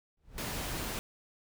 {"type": "noise with exponential growth", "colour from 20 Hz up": "brown", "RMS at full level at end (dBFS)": -37, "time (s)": [0.17, 0.39], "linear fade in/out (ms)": 2, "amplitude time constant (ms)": 47}
{"type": "noise", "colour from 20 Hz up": "pink", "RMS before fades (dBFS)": -37, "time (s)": [0.38, 0.99], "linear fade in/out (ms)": 0}
{"effects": []}